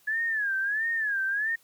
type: tone with vibrato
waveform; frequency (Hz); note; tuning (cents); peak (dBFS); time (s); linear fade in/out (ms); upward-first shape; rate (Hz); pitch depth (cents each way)
sine; 1695; G#6; +35; -25; 0.07-1.56; 10; sine; 1.5; 150
effects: white hiss -62 dBFS RMS until 1.63 s